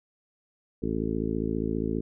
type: harmonic tone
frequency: 54.9 Hz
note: A1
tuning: 3 cents flat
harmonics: 1 / 2 / 3 / 4 / 5 / 6 / 7 / 8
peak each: -36 / -37 / -35 / -32 / -32 / -36 / -34 / -36 dBFS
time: 0.82-2.01 s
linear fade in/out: 10 ms
effects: none